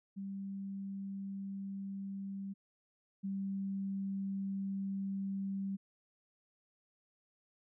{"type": "tone pair in turn", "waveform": "sine", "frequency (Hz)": [196, 195.27], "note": ["G3", "G3"], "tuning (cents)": [0, -6], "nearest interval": "unison", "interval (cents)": 6, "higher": "first", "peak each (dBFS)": [-39, -35], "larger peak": "second", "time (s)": [[0.16, 2.54], [3.23, 5.77]], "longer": "second", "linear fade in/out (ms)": 20, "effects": []}